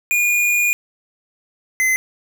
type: tone pair in turn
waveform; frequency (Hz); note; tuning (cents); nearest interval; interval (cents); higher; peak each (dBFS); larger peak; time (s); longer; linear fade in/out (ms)
square; 2435 / 2050; D#7 / C7; -38 / -36; minor third; 298; first; -15; neither; 0.11-0.73 / 1.8-1.96; first; 0
effects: none